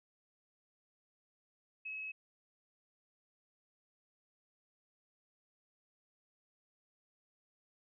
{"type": "tone", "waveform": "sine", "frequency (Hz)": 2571, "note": "E7", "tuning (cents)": -44, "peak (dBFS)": -40, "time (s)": [1.85, 2.12], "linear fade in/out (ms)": 10, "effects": []}